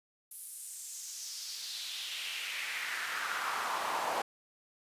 brown noise with high-pass filter sweep, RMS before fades -38 dBFS, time 0.31-4.22 s, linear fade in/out 5 ms, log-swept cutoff 11000 to 730 Hz, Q 2.7, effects resampled to 32000 Hz

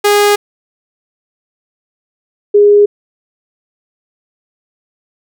sawtooth / sine tone pair in turn, 411.4 / 411.4 Hz, G#4 / G#4, -16 / -16 cents, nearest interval unison, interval 0 cents, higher neither, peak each -3 dBFS, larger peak neither, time 0.04-0.36 / 2.54-2.86 s, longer neither, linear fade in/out 10 ms, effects none

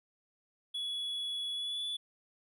triangle tone with pitch glide, 3386 to 3449 Hz, G#7 to A7, +33 to -35 cents, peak -33 dBFS, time 0.74-1.97 s, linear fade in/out 10 ms, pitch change +32 cents, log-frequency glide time 1.53-1.84 s, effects none

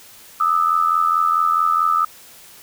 sine tone pair together, 1216 / 1300.6 Hz, D#6 / E6, -40 / -24 cents, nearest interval minor second, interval 116 cents, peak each -17 dBFS, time 0.4-2.05 s, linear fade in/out 5 ms, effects white hiss -44 dBFS RMS until 2.62 s

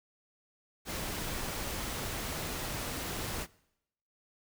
pink noise, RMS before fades -37 dBFS, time 0.85-3.47 s, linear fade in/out 50 ms, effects noise-tail reverb RT60 0.8 s tail -22 dB re dry

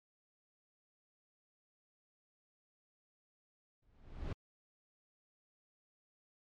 brown noise with exponential growth, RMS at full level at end -35 dBFS, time 3.82-4.33 s, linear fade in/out 5 ms, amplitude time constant 110 ms, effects low-pass 4000 Hz 12 dB/octave + MP3 96 kbps

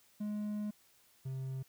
triangle tone pair in turn, 209.4 / 132.23 Hz, G#3 / C3, +15 / +19 cents, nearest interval minor sixth, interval 796 cents, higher first, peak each -33 / -35 dBFS, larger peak first, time 0.2-0.71 / 1.25-1.63 s, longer first, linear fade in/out 10 ms, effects white hiss -67 dBFS RMS until 1.68 s

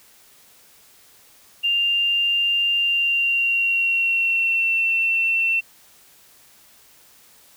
sine tone with pitch glide, 2794 to 2696 Hz, F7 to E7, 0 to +38 cents, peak -17 dBFS, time 1.63-5.61 s, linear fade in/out 20 ms, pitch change -62 cents, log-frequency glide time 2.77-4.78 s, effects white hiss -52 dBFS RMS until 7.56 s

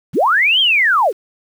sine linear two-way sweep, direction up then down, 83 to 3264 to 321.3 Hz, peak -10 dBFS, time 0.13-1.13 s, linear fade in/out 50 ms, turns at 0.6 s, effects 7-bit

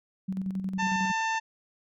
sine tone with tremolo, 190 Hz, F#3, 46 cents sharp, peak -27 dBFS, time 0.28-1.12 s, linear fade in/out 10 ms, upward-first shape square, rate 11 Hz, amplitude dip 50%
harmonic tone, 893 Hz, A5, 25 cents sharp, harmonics 1 / 2 / 3 / 4 / 5 / 6 / 7 / 8, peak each -28 / -31 / -36 / -44 / -47 / -49 / -44 / -52 dBFS, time 0.78-1.4 s, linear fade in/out 20 ms
effects none

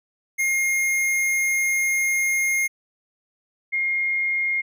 square / sine tone pair in turn, 2134 / 2134 Hz, C7 / C7, +34 / +34 cents, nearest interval unison, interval 0 cents, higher neither, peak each -20 dBFS, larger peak neither, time 0.38-2.68 / 3.72-4.62 s, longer first, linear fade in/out 20 ms, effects none

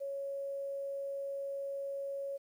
sine tone with quantisation, 554.4 Hz, C#5, in tune, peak -36 dBFS, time 0-2.38 s, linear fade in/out 20 ms, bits 11, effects none

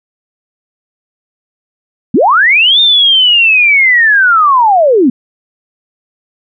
sine linear two-way sweep, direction up then down, 174.3 to 3658 to 227.2 Hz, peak -4 dBFS, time 2.14-5.1 s, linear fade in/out 5 ms, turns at 2.8 s, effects none

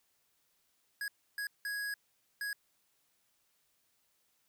square tone bursts at uneven times, 1661.2 Hz, G#6, in tune, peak -36 dBFS, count 4, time 1.01-1.08 / 1.38-1.47 / 1.65-1.94 / 2.41-2.53 s, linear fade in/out 2 ms, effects white hiss -75 dBFS RMS until 4.48 s

